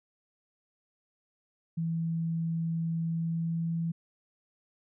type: tone with pitch glide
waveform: sine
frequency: 164.81 to 166.15 Hz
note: E3 to E3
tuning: 0 to +14 cents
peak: -28 dBFS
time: 1.77-3.92 s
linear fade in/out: 10 ms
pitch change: +14 cents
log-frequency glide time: 3.03-3.75 s
effects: none